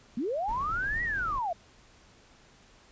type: linear two-way sweep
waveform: sine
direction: up then down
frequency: 207.7 to 1951 to 644 Hz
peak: -28 dBFS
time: 0.17-1.53 s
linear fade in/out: 5 ms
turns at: 1.03 s
type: noise with tremolo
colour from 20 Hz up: brown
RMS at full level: -39 dBFS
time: 0.48-1.39 s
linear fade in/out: 5 ms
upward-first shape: sine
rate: 8.9 Hz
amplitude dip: 25%
effects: pink hiss -58 dBFS RMS until 2.91 s + resampled to 16000 Hz